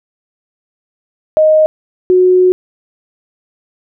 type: tone pair in turn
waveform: sine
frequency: 622.3 / 366.4 Hz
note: D#5 / F#4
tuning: 0 / -17 cents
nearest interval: major sixth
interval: 917 cents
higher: first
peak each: -5 dBFS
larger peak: neither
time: 1.37-1.66 / 2.1-2.52 s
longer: second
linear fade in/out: 0 ms
effects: none